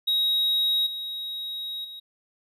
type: tone with level steps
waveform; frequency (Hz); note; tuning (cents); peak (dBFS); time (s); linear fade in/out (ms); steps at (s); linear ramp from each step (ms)
triangle; 3800; A#7; +33; -19 / -29 / -36; 0.07-2; 10; 0.86 / 1.84; 10
effects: none